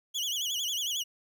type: tone with vibrato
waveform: 30% pulse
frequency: 3136 Hz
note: G7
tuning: in tune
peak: -27 dBFS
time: 0.14-1.04 s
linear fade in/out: 20 ms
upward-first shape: sine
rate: 11 Hz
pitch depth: 160 cents each way
effects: none

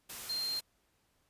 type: tone in noise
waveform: sine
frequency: 4186 Hz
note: C8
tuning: in tune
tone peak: -33 dBFS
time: 0.29-0.6 s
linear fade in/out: 10 ms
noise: white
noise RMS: -44 dBFS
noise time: 0.09-0.61 s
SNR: +8 dB
effects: pink hiss -74 dBFS RMS until 1.29 s + resampled to 32000 Hz

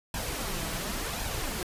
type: noise with flanger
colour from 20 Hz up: pink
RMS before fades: -33 dBFS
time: 0.14-1.63 s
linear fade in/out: 2 ms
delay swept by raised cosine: 1.2 to 6.2 ms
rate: 0.93 Hz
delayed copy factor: +0.55
effects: resampled to 32000 Hz

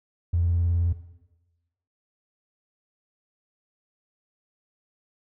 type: tone with vibrato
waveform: triangle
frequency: 85.7 Hz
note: F2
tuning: 32 cents flat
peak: -16 dBFS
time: 0.33-0.93 s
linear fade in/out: 10 ms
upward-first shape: sine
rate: 19 Hz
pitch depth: 37 cents each way
effects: noise-tail reverb RT60 1.0 s tail -17 dB re dry + tanh soft clip ceiling -17 dBFS

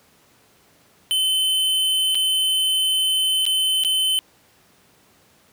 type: tone with dropouts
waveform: square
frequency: 3056 Hz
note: G7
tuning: 45 cents flat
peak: -18 dBFS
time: 1.11-4.19 s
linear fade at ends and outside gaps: 0 ms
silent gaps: 2.147-2.153 / 3.454-3.464 / 3.837-3.848 s
effects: pink hiss -56 dBFS RMS until 5.52 s + high-pass 100 Hz 12 dB/octave

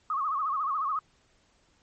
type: tone with vibrato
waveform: sine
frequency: 1174.7 Hz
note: D6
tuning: in tune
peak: -26 dBFS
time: 0.1-0.99 s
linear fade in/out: 2 ms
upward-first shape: sine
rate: 14 Hz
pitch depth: 150 cents each way
effects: pink hiss -66 dBFS RMS until 1.82 s + MP3 32 kbps

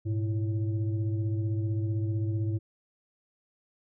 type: tone with frequency modulation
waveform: sine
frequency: 104.7 Hz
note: G#2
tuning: 15 cents sharp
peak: -26 dBFS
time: 0.05-2.59 s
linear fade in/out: 20 ms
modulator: 225 Hz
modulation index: 0.63
effects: none

